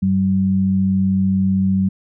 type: tone pair together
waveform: sine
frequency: 95.5 / 191 Hz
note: G2 / G3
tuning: -45 / -45 cents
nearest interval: octave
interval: 1200 cents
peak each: -22 / -14 dBFS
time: 0.02-1.89 s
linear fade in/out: 10 ms
effects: none